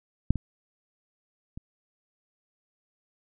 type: clicks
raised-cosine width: 5 ms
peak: -7 / -19 / -26 dBFS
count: 3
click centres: 0.306 / 0.357 / 1.575 s
effects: none